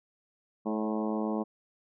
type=harmonic tone with a mistuned harmonic; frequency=108.1 Hz; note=A2; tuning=30 cents flat; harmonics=2 / 3 / 4 / 5 / 6 / 7 / 8 / 9 / 10; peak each=-31 / -35 / -37 / -39 / -41 / -42 / -43 / -44 / -45 dBFS; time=0.65-1.44 s; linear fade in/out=20 ms; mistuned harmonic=5; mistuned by=+22 cents; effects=none